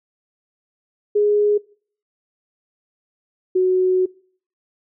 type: tone pair in turn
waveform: sine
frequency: 415.3 / 370 Hz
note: G#4 / F#4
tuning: 0 / 0 cents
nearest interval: major second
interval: 200 cents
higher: first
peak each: -13 dBFS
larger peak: neither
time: 1.15-1.58 / 3.55-4.06 s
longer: second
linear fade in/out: 10 ms
effects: noise-tail reverb RT60 0.5 s tail -23 dB re dry